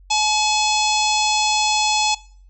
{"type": "harmonic tone", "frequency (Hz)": 854, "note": "G#5", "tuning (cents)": 48, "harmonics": [1, 3, 4, 5, 6, 7, 8, 9], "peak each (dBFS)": [-19, -24, -25, -26, -27, -27, -28, -29], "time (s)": [0.1, 2.15], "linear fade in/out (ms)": 10, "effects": ["noise-tail reverb RT60 0.5 s tail -22 dB re dry", "added 46 Hz sine -44 dBFS peak until 2.49 s"]}